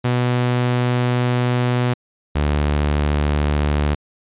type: tone pair in turn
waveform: sawtooth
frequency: 123.3 / 73.65 Hz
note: B2 / D2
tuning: -2 / +6 cents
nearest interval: major sixth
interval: 892 cents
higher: first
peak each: -12 / -12 dBFS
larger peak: neither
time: 0.04-1.94 / 2.35-3.95 s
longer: first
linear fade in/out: 10 ms
effects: resampled to 8000 Hz